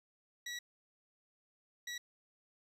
20% pulse tone bursts at uneven times, 1932 Hz, B6, 39 cents flat, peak -35 dBFS, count 2, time 0.46-0.59 / 1.87-1.98 s, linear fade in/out 5 ms, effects low-pass 11000 Hz 12 dB/octave + 11-bit

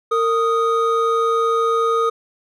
triangle tone pair together, 457.6 / 1244.5 Hz, A#4 / D#6, -32 / 0 cents, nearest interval octave + perfect fourth, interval 1732 cents, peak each -16 dBFS, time 0.11-2.1 s, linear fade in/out 10 ms, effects none

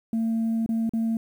sine tone with dropouts, 226 Hz, A3, 47 cents sharp, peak -20 dBFS, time 0.13-1.17 s, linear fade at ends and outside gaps 2 ms, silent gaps 0.662-0.69 / 0.894-0.935 s, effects tanh soft clip ceiling -20 dBFS + 9-bit

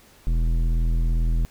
triangle tone with tanh clipping, 41.2 Hz, E1, in tune, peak -20 dBFS, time 0.27-1.45 s, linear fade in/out 0 ms, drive 16 dB, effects pink hiss -53 dBFS RMS until 1.5 s

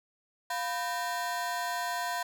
30% pulse ring-modulated tone, 846 Hz, G#5, 32 cents sharp, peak -25 dBFS, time 0.5-2.23 s, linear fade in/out 5 ms, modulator 145 Hz, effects none

